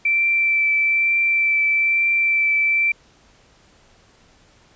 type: tone with vibrato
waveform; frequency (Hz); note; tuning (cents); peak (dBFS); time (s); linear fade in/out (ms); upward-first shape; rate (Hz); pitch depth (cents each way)
sine; 2336; D7; -10; -15; 0.05-2.92; 5; triangle; 1.1; 13
effects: pink hiss -54 dBFS RMS until 4.75 s + resampled to 16000 Hz